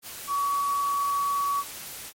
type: tone in noise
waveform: sine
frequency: 1131 Hz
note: C#6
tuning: 34 cents sharp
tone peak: -23 dBFS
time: 0.27-1.64 s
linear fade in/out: 50 ms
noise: white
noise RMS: -39 dBFS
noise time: 0.02-2.13 s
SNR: +13 dB
effects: MP3 64 kbps